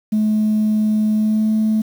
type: tone with pitch glide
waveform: sine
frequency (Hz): 214.6 to 217.5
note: A3 to A3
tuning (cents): -43 to -20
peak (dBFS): -12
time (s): 0.12-1.82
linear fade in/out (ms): 10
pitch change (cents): +23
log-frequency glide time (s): 1.14-1.52
effects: tanh soft clip ceiling -11 dBFS + 7-bit